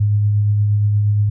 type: tone with tremolo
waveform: sine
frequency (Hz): 103.83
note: G#2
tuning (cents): 0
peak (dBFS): -11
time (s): 0-1.3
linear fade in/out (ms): 10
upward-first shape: triangle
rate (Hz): 8.5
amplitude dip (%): 25
effects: none